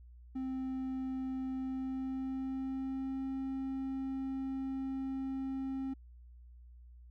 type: tone with pitch glide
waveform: triangle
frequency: 261.6 to 266.9 Hz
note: C4 to C4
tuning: 0 to +35 cents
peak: -33 dBFS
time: 0.35-5.94 s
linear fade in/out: 10 ms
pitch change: +35 cents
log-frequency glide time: 1.56-3.26 s
effects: added 60 Hz sine -52 dBFS peak until 7.1 s